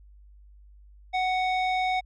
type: tone with low-pass filter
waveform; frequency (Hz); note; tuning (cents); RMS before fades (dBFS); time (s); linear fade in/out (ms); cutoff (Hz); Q
square; 742; F#5; +5; -26; 1.13-2.01; 20; 3100; 1.7
effects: added 50 Hz sine -49 dBFS peak until 2.05 s